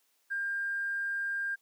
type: tone with tanh clipping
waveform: triangle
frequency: 1600 Hz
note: G6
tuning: 35 cents sharp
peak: -30 dBFS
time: 0.3-1.56 s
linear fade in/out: 20 ms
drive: 2 dB
effects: white hiss -72 dBFS RMS until 1.61 s + high-pass 300 Hz 12 dB/octave